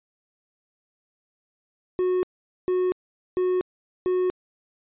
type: tone bursts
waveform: triangle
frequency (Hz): 366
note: F#4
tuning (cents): -19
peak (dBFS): -18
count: 4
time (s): 1.99-4.3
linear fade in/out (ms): 0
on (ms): 240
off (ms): 450
effects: resampled to 8000 Hz